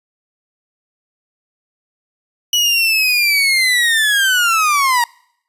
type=linear sweep; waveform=30% pulse; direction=down; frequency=2946 to 932.3 Hz; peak=-9 dBFS; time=2.53-5.04 s; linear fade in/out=2 ms; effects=noise-tail reverb RT60 0.7 s tail -26 dB re dry + resampled to 32000 Hz